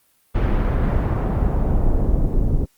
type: noise with low-pass filter sweep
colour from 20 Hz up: brown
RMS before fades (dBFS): -18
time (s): 0.34-2.66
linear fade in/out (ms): 20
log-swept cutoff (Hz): 2500 to 370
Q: 0.89
effects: white hiss -61 dBFS RMS until 2.77 s + Opus 32 kbps